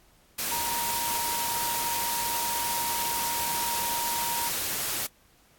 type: tone in noise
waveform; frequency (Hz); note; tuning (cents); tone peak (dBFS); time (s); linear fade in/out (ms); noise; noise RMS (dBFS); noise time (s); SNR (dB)
sine; 939; A#5; +12; -30; 0.51-4.49; 10; white; -30; 0.38-5.07; -3
effects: pink hiss -61 dBFS RMS until 5.58 s + AAC 64 kbps